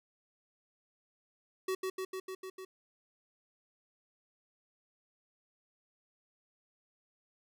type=tone with echo; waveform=square; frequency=376.9 Hz; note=F#4; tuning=32 cents sharp; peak=-32 dBFS; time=1.68-1.75 s; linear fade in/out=5 ms; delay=150 ms; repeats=6; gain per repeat=-2 dB; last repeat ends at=2.65 s; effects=none